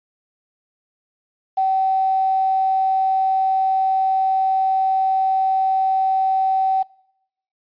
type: tone with quantisation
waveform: sine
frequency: 765 Hz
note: G5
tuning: 42 cents flat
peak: -15 dBFS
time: 1.57-6.83 s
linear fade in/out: 10 ms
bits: 7
effects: noise-tail reverb RT60 0.8 s tail -24 dB re dry + resampled to 11025 Hz